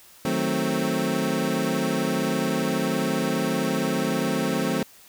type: chord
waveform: 25% pulse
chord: D# diminished seventh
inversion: none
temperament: equal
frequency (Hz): 155.56 / 185 / 220 / 261.6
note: D#3 / F#3 / A3 / C4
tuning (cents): 0 / 0 / 0 / 0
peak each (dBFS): -27 / -25 / -24 / -23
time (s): 0.25-4.83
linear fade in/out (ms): 2
effects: white hiss -51 dBFS RMS until 5.08 s